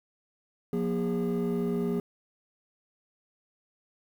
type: tone cluster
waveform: triangle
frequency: 177.2 / 237.6 / 408.2 Hz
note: F3 / A#3 / G#4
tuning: +25 / +33 / -30 cents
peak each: -28 dBFS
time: 0.73-2 s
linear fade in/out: 2 ms
effects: tanh soft clip ceiling -19 dBFS + 9-bit